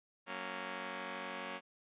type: chord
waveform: 5% pulse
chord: F# major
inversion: none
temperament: just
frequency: 185 / 231.2 / 277.5 Hz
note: F#3 / A#3 / C#4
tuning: 0 / -14 / +2 cents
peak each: -35 / -34 / -35 dBFS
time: 0.26-1.61 s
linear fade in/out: 50 ms
effects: resampled to 8000 Hz